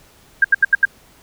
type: tone bursts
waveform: sine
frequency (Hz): 1600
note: G6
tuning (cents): +35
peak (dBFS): -7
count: 5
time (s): 0.42-0.853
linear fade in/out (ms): 5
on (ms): 25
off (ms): 77
effects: pink hiss -50 dBFS RMS until 1.22 s